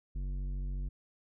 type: tone with tanh clipping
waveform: sine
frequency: 47 Hz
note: F#1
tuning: 28 cents sharp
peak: -35 dBFS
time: 0.15-0.89 s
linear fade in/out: 10 ms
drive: 11 dB
effects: none